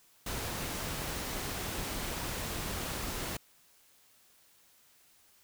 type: noise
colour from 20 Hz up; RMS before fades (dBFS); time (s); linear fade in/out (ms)
pink; -37; 0.26-3.37; 5
effects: white hiss -64 dBFS RMS until 5.43 s